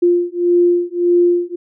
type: beating tone pair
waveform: sine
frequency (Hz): 349.2 / 350.9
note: F4 / F4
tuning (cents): 0 / +8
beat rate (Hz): 1.7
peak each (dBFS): -14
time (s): 0.02-1.56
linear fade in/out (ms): 10
effects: none